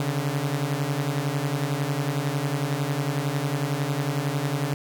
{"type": "beating tone pair", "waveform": "sawtooth", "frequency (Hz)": [136.6, 147.6], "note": ["C#3", "D3"], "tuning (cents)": [-25, 9], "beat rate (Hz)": 11, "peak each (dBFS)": [-23, -23], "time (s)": [0, 4.74], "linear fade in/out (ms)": 2, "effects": []}